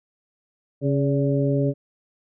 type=harmonic tone with a mistuned harmonic; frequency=138.59 Hz; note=C#3; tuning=in tune; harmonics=1 / 2 / 3 / 4; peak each=-21 / -24 / -26 / -27 dBFS; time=0.81-1.74 s; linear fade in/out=50 ms; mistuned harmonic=4; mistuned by=+56 cents; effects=none